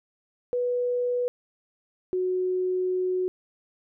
sine tone pair in turn, 491 / 367.8 Hz, B4 / F#4, -10 / -10 cents, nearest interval perfect fourth, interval 500 cents, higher first, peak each -23 dBFS, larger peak neither, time 0.53-1.28 / 2.13-3.28 s, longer second, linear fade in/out 0 ms, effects none

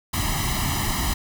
pink noise with comb filter, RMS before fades -24 dBFS, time 0.13-1.14 s, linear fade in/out 10 ms, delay 1 ms, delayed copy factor +0.9, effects none

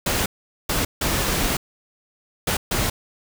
pink noise bursts at uneven times, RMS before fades -22 dBFS, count 5, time 0.06-0.26 / 0.69-0.85 / 1.01-1.57 / 2.47-2.57 / 2.71-2.9 s, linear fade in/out 5 ms, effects none

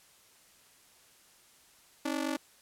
sawtooth ring-modulated tone, 290.9 Hz, D4, 16 cents flat, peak -24 dBFS, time 2.05-2.37 s, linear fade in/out 5 ms, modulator 23.8 Hz, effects white hiss -61 dBFS RMS until 2.61 s + low-pass 12000 Hz 12 dB/octave

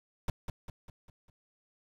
brown noise with echo, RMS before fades -30 dBFS, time 0.28-0.3 s, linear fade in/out 2 ms, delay 200 ms, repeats 5, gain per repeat -6 dB, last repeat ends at 1.3 s, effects none

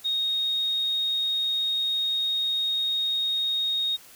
sine tone, 3729 Hz, A#7, in tune, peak -23 dBFS, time 0.04-3.97 s, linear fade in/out 20 ms, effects white hiss -50 dBFS RMS until 4.15 s

